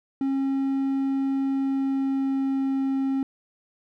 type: tone with pitch glide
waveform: triangle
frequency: 271.1 to 269.2 Hz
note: C#4 to C4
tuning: -38 to +49 cents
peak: -20 dBFS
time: 0.21-3.23 s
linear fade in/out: 2 ms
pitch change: -13 cents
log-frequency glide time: 1.47-2.97 s
effects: none